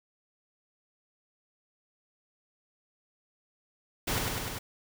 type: noise with echo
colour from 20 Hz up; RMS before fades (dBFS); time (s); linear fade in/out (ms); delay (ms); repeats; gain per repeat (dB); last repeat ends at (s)
pink; -30; 4.07-4.19; 10; 100; 4; -2; 4.59
effects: none

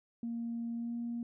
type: tone with pitch glide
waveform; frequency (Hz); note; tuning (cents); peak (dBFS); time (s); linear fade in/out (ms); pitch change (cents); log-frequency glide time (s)
sine; 233.1 to 235.9; A#3 to A#3; 0 to +21; -34; 0.23-1.23; 2; +21; 0.74-0.95
effects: tanh soft clip ceiling -30 dBFS

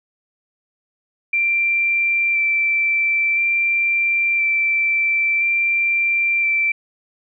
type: tone with vibrato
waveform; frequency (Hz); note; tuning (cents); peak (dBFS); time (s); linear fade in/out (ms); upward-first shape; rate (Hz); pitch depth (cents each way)
sine; 2349; D7; 0; -15; 1.33-6.72; 5; square; 0.49; 9
effects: none

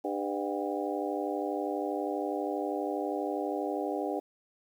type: harmonic tone with a mistuned harmonic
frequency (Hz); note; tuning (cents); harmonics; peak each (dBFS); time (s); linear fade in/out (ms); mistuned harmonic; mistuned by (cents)
100; G2; +35; 3 / 4 / 5 / 6 / 7 / 8; -35 / -36 / -37 / -38 / -38 / -39; 0.04-4.2; 10; 7; +67
effects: 10-bit

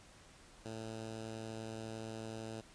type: tone with notch filter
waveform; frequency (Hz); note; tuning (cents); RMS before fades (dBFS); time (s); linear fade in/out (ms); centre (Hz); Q
10% pulse; 111.4; A2; +22; -45; 0.65-2.61; 5; 1900; 1.9
effects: pink hiss -60 dBFS RMS until 2.74 s + resampled to 22050 Hz

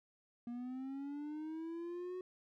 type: linear sweep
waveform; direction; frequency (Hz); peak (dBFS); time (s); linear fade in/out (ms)
triangle; up; 236.1 to 370; -39; 0.47-2.21; 2
effects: none

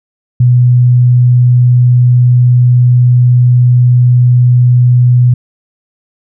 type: tone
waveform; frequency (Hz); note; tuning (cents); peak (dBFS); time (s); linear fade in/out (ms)
sine; 123.47; B2; 0; -3; 0.4-5.34; 5
effects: none

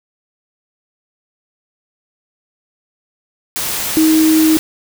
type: tone in noise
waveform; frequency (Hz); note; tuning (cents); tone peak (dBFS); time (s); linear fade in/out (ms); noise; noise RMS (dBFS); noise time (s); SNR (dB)
sine; 315.7; D#4; +25; -8; 3.97-4.57; 0; white; -20; 3.56-4.59; +9
effects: none

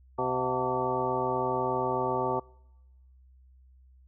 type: harmonic tone with a mistuned harmonic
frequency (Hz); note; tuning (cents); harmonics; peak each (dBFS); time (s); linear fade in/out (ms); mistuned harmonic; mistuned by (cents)
127.8; C3; -40; 1 / 2 / 3 / 4 / 5 / 6 / 7 / 9; -39 / -38 / -32 / -35 / -36 / -36 / -31 / -34; 0.18-2.4; 10; 6; -94
effects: noise-tail reverb RT60 1.0 s tail -26 dB re dry + added 64 Hz sine -54 dBFS peak until 4.07 s

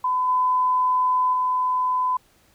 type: tone with level steps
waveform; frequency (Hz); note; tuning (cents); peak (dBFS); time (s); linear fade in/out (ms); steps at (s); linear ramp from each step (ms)
sine; 1009; B5; +37; -19 / -17 / -19; 0.04-2.17; 5; 0.28 / 1.33; 5
effects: pink hiss -59 dBFS RMS until 2.54 s

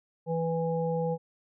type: harmonic tone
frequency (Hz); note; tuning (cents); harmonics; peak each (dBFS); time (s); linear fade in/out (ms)
164.81; E3; 0; 1 / 3 / 5; -30 / -29 / -36; 0.26-1.18; 50
effects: none

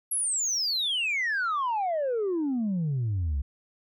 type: exponential sweep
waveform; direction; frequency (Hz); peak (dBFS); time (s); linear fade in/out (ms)
sine; down; 11400 to 64.6; -23; 0.11-3.42; 10
effects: tanh soft clip ceiling -23 dBFS

